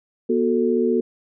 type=tone cluster; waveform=sine; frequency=241.2 / 367.9 / 443 Hz; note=B3 / F#4 / A4; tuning=-41 / -10 / +12 cents; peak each=-21 dBFS; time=0.29-1.01 s; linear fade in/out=10 ms; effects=none